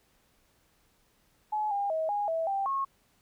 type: tone with pitch steps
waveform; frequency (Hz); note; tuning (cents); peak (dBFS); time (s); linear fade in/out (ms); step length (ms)
sine; 851 / 805 / 638 / 822 / 653 / 786 / 1089; G#5 / G5 / D#5 / G#5 / E5 / G5 / C#6; +42 / +46 / +43 / -18 / -17 / +4 / -31; -27; 1.52-2.85; 10; 190
effects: pink hiss -68 dBFS RMS until 3.21 s